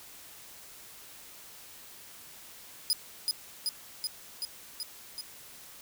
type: tone with echo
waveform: sawtooth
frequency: 4978 Hz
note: D#8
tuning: in tune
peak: -21 dBFS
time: 2.9-2.93 s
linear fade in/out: 0 ms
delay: 380 ms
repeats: 6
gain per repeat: -2 dB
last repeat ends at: 5.21 s
effects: white hiss -50 dBFS RMS until 5.81 s